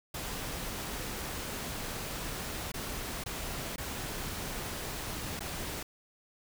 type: noise with dropouts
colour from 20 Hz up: pink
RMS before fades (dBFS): -38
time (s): 0.14-5.83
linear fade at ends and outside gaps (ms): 5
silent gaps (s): 2.719-2.739 / 3.239-3.26 / 3.761-3.78 / 5.394-5.405
effects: none